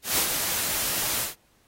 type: noise with ADSR envelope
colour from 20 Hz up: white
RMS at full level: -22 dBFS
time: 0.03-1.35 s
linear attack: 150 ms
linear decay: 83 ms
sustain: -5 dB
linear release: 140 ms
effects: pink hiss -64 dBFS RMS until 1.67 s + AAC 48 kbps